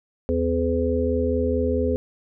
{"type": "harmonic tone with a mistuned harmonic", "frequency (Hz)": 84.5, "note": "E2", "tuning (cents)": 43, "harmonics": [1, 3, 5, 6], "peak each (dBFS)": [-25, -25, -25, -25], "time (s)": [0.29, 1.96], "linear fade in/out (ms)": 0, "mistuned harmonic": 1, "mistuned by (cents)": -120, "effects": []}